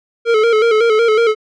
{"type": "tone with vibrato", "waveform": "square", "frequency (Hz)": 448.1, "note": "A4", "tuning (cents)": 32, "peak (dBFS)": -10, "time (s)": [0.25, 1.35], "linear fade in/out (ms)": 50, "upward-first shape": "square", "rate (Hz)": 5.4, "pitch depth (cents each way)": 65, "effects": ["low-pass 3000 Hz 12 dB/octave"]}